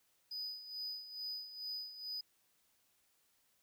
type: tone with tremolo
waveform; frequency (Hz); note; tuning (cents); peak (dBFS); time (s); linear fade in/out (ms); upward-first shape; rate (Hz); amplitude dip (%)
triangle; 4978; D#8; 0; -38; 0.31-2.21; 5; sine; 2.3; 70
effects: white hiss -75 dBFS RMS until 3.62 s